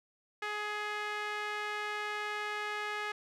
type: tone with band-pass filter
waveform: sawtooth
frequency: 419.3 Hz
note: G#4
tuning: 17 cents sharp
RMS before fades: -37 dBFS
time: 0.42-3.12 s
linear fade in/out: 5 ms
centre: 1800 Hz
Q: 1.4
effects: none